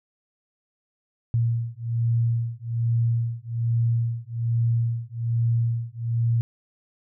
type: beating tone pair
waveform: sine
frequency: 115.9 / 117.1 Hz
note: A#2 / A#2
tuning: -10 / +8 cents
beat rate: 1.2 Hz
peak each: -24 dBFS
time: 1.34-6.41 s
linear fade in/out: 0 ms
effects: none